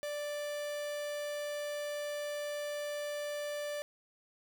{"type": "tone", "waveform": "45% pulse", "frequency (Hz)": 587.3, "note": "D5", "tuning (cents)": 0, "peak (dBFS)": -36, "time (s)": [0.03, 3.82], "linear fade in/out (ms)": 0, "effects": []}